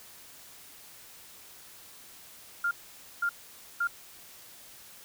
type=tone bursts; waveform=sine; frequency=1400 Hz; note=F6; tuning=4 cents sharp; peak=-25 dBFS; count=3; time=2.64-3.873 s; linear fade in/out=5 ms; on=71 ms; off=510 ms; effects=white hiss -51 dBFS RMS until 5.04 s